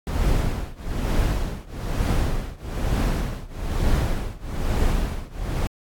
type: noise with tremolo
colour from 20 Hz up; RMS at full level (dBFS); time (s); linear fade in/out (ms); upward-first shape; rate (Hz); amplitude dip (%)
brown; -19; 0.07-5.67; 0; triangle; 1.1; 95
effects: AAC 64 kbps